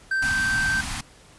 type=tone; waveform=triangle; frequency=1559 Hz; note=G6; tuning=10 cents flat; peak=-19 dBFS; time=0.11-0.81 s; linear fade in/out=5 ms
type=band-stop noise; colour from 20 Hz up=pink; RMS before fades=-30 dBFS; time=0.22-1.01 s; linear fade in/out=5 ms; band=280 to 740 Hz; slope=48 dB/octave
effects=pink hiss -51 dBFS RMS until 1.38 s + resampled to 24000 Hz